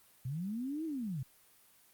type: linear two-way sweep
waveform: sine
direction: up then down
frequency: 119.1 to 329.6 to 119.1 Hz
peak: -35 dBFS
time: 0.25-1.23 s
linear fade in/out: 5 ms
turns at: 0.85 s
effects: white hiss -64 dBFS RMS until 1.93 s + Opus 32 kbps